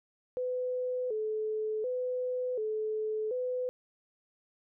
sine tone with vibrato, 466.2 Hz, A#4, in tune, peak -30 dBFS, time 0.37-3.69 s, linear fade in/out 0 ms, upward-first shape square, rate 0.68 Hz, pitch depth 130 cents each way, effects none

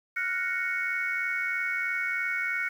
sine chord, Gb major seventh, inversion third, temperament equal, 1396.9 / 1480 / 1864.7 / 2217 Hz, F6 / Gb6 / Bb6 / Db7, 0 / 0 / 0 / 0 cents, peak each -35 / -32 / -35 / -29 dBFS, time 0.16-2.69 s, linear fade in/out 10 ms, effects tanh soft clip ceiling -18 dBFS + 9-bit

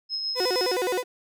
sine tone with tremolo, 5150 Hz, E8, 41 cents flat, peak -25 dBFS, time 0.09-0.76 s, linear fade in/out 50 ms, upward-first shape sine, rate 6.4 Hz, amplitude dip 35%
35% pulse tone with vibrato, 428.5 Hz, A4, 46 cents flat, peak -22 dBFS, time 0.35-1.04 s, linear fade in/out 50 ms, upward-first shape square, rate 9.6 Hz, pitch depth 270 cents each way
effects none

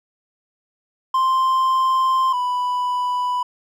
triangle tone pair in turn, 1046.5 / 990.2 Hz, C6 / B5, 0 / +4 cents, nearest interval minor second, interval 96 cents, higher first, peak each -13 / -17 dBFS, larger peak first, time 1.14-2.33 / 2.33-3.43 s, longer first, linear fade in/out 5 ms, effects none

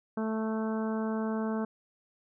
harmonic tone, 220 Hz, A3, in tune, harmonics 1 / 2 / 3 / 4 / 5 / 6 / 7, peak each -30 / -36 / -40 / -42 / -44 / -46 / -47 dBFS, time 0.17-1.65 s, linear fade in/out 5 ms, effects none

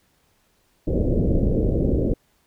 pink low-pass noise, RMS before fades -20 dBFS, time 0.87-2.14 s, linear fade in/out 5 ms, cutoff 550 Hz, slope 48 dB/octave, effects pink hiss -64 dBFS RMS until 2.46 s

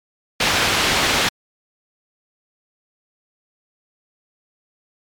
white low-pass noise, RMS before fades -18 dBFS, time 0.4-1.29 s, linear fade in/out 5 ms, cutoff 3700 Hz, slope 12 dB/octave, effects MP3 96 kbps

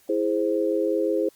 sine chord, E augmented, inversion none, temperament equal, 329.6 / 415.3 / 523.3 Hz, E4 / G#4 / B#4, 0 / 0 / 0 cents, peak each -25 dBFS, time 0.09-1.29 s, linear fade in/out 5 ms, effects white hiss -58 dBFS RMS until 1.35 s + Opus 48 kbps

